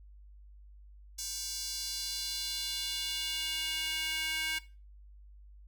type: tone with high-pass filter sweep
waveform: square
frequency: 315.8 Hz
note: D#4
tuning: 26 cents sharp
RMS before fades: -36 dBFS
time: 1.18-4.59 s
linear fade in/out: 10 ms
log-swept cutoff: 5900 to 2100 Hz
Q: 2.2
effects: noise-tail reverb RT60 0.3 s tail -17 dB re dry + added 50 Hz sine -51 dBFS peak until 5.67 s